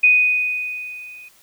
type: tone with level ramp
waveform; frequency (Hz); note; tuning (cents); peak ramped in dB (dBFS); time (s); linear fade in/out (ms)
sine; 2489; D#7; 0; -8 to -38; 0.03-1.29; 10
effects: white hiss -53 dBFS RMS until 1.42 s